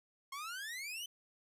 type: exponential sweep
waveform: sawtooth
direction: up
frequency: 1066 to 3074 Hz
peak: -38 dBFS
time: 0.32-1.06 s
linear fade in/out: 5 ms
effects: resampled to 32000 Hz + 12-bit